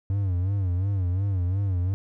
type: tone with vibrato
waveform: triangle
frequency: 94.2 Hz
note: F#2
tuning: 32 cents sharp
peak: -20 dBFS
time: 0.1-1.94 s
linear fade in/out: 0 ms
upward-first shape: sine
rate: 2.8 Hz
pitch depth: 120 cents each way
effects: none